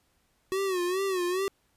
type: tone with vibrato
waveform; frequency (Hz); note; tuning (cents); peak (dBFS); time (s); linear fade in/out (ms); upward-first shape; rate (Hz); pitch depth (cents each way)
square; 371.6; F#4; +7; -27; 0.52-1.48; 0; sine; 2.4; 99
effects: pink hiss -70 dBFS RMS until 1.76 s + resampled to 32000 Hz